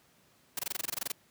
white noise bursts, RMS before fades -33 dBFS, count 13, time 0.57-1.12 s, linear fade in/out 5 ms, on 22 ms, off 22 ms, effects pink hiss -65 dBFS RMS until 1.3 s + high-pass 100 Hz 12 dB/octave

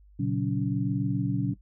sine tone cluster, 119.2 / 139.9 / 186.7 / 282.9 Hz, A#2 / C#3 / F#3 / C#4, +39 / +16 / +16 / +35 cents, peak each -30 dBFS, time 0.19-1.54 s, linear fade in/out 10 ms, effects noise-tail reverb RT60 0.1 s tail -18 dB re dry + added 50 Hz sine -52 dBFS peak until 1.61 s

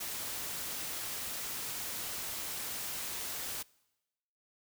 white noise, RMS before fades -39 dBFS, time 0-3.63 s, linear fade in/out 10 ms, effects noise-tail reverb RT60 1.0 s tail -24 dB re dry

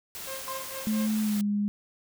white noise, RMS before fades -39 dBFS, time 0.15-1.41 s, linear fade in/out 0 ms
sawtooth tone with tremolo, 533 Hz, C5, 32 cents sharp, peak -31 dBFS, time 0.27-1.07 s, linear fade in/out 5 ms, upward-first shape triangle, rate 4.4 Hz, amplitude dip 100%
triangle tone with exponential decay, 1046.5 Hz, C6, in tune, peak -30 dBFS, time 0.48-0.94 s, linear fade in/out 0 ms, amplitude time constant 100 ms
sine tone with pitch glide, 215.9 to 205.4 Hz, A3 to G#3, -33 to -19 cents, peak -24 dBFS, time 0.87-1.68 s, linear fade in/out 0 ms, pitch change -86 cents, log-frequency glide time 1.21-1.4 s
effects none

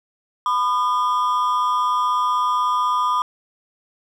triangle ring-modulated tone, 1108.7 Hz, C#6, in tune, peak -12 dBFS, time 0.46-3.22 s, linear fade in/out 0 ms, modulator 108 Hz, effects none

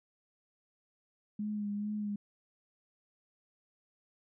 sine tone with vibrato, 207.7 Hz, G#3, in tune, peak -33 dBFS, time 1.39-2.16 s, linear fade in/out 5 ms, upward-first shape sine, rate 2.3 Hz, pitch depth 30 cents each way, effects none

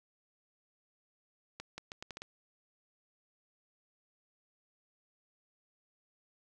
accelerating click train, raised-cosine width 0.2 ms, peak -25 dBFS, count 7, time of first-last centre 1.6-2.219 s, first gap 180 ms, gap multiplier 0.77, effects none

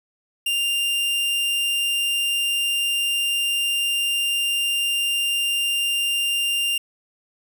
45% pulse tone, 2794 Hz, F7, in tune, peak -20 dBFS, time 0.46-6.78 s, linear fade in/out 5 ms, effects none

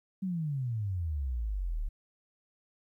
sine exponential sweep, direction down, 196 to 34.65 Hz, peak -30 dBFS, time 0.22-1.89 s, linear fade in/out 10 ms, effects 12-bit

